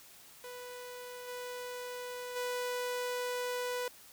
sawtooth tone with level steps, 493.9 Hz, B4, in tune, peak -40 / -36 / -30 dBFS, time 0.44-3.88 s, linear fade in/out 2 ms, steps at 1.27 / 2.35 s, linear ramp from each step 20 ms, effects white hiss -56 dBFS RMS until 4.12 s

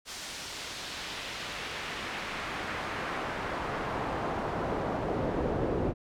brown noise with band-pass filter sweep, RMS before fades -34 dBFS, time 0.05-5.94 s, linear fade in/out 50 ms, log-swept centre 6000 to 430 Hz, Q 0.92, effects none

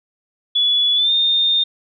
sine tone with pitch glide, 3417 to 3641 Hz, G#7 to A#7, +49 to -41 cents, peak -13 dBFS, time 0.55-1.64 s, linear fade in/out 10 ms, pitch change +110 cents, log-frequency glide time 0.95-1.12 s, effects none

